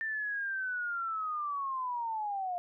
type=linear sweep; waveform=sine; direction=down; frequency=1794 to 698.5 Hz; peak=-32 dBFS; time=0.01-2.58 s; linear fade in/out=0 ms; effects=none